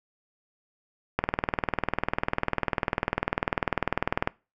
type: click train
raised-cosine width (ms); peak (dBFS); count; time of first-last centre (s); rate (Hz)
0.5; -8; 63; 1.19-4.275; 20.1
effects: noise-tail reverb RT60 0.3 s tail -23 dB re dry